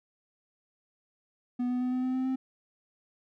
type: tone with pitch steps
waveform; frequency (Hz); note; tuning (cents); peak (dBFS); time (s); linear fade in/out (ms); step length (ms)
triangle; 246.5 / 248.9 / 251.4 / 253.9 / 256.4 / 258.9 / 261.5; B3 / B3 / B3 / B3 / C4 / C4 / C4; -3 / +14 / +31 / +48 / -35 / -18 / -1; -25; 1.59-2.36; 10; 110
effects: none